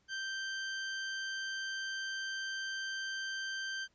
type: tone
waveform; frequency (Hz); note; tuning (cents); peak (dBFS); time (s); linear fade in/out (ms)
sawtooth; 1565; G6; -3; -33; 0.08-3.88; 50
effects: pink hiss -74 dBFS RMS until 3.94 s + resampled to 16000 Hz